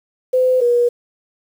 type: tone pair in turn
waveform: sine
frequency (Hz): 510 / 481.4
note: C5 / B4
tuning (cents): -44 / -44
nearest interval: minor second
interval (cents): 100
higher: first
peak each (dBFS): -11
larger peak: neither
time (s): 0.33-0.61 / 0.61-0.89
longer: neither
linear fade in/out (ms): 10
effects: 7-bit